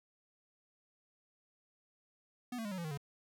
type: tone with pitch steps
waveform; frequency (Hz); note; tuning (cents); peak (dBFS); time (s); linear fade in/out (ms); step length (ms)
square; 246.9 / 225.1 / 205.2 / 187.12 / 170.6 / 155.54 / 141.81; B3 / A3 / G#3 / F#3 / F3 / D#3 / C#3; 0 / +40 / -21 / +20 / -40 / 0 / +40; -39; 2.52-2.975; 5; 65
effects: none